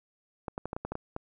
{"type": "clicks", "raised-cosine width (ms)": 1, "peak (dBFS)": -20, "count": 9, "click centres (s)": [0.482, 0.579, 0.656, 0.731, 0.765, 0.85, 0.92, 0.954, 1.164], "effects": []}